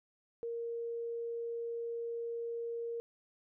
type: tone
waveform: sine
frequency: 466.2 Hz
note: A#4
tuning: in tune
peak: -36 dBFS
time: 0.43-3 s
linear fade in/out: 0 ms
effects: none